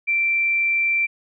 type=tone; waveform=sine; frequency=2349 Hz; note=D7; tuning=in tune; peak=-17 dBFS; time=0.07-1.07 s; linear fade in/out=20 ms; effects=none